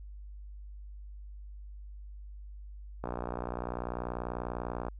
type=click train; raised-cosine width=1 ms; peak=-21 dBFS; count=112; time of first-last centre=3.04-4.884 s; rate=60.2 Hz; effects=added 50 Hz sine -43 dBFS peak until 4.99 s